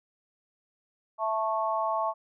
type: chord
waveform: sine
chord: A major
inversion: second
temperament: just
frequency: 660 / 880 / 1100 Hz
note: E5 / A5 / C#6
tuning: +2 / 0 / -14 cents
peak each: -30 dBFS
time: 1.18-2.14 s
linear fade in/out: 50 ms
effects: none